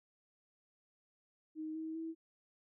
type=tone with pitch steps; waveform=sine; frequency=312.9 / 318.9 / 325.1 Hz; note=D#4 / D#4 / E4; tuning=+10 / +43 / -24 cents; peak=-39 dBFS; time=1.55-2.15 s; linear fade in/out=50 ms; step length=200 ms; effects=none